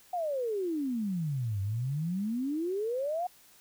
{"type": "exponential two-way sweep", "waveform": "sine", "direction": "down then up", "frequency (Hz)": [740, 95.3, 740], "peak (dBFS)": -29, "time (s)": [0.13, 3.27], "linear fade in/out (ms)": 5, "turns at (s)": 1.61, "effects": ["white hiss -59 dBFS RMS until 3.6 s"]}